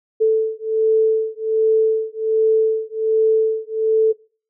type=beating tone pair; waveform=sine; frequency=440 / 441.3 Hz; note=A4 / A4; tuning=0 / +5 cents; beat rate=1.3 Hz; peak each=-17 dBFS; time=0.2-4.13 s; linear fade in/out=20 ms; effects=noise-tail reverb RT60 0.4 s tail -22 dB re dry